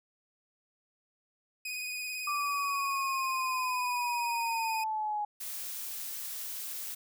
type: tone with vibrato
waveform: sawtooth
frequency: 2489 Hz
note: D#7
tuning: in tune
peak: -32 dBFS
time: 1.65-4.84 s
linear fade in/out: 5 ms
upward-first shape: triangle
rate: 18 Hz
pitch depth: 33 cents each way
type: linear sweep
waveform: sine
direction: down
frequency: 1174.7 to 830.6 Hz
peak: -30 dBFS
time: 2.27-5.25 s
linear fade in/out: 5 ms
type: noise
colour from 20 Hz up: blue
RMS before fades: -39 dBFS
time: 5.4-6.95 s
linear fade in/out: 10 ms
effects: none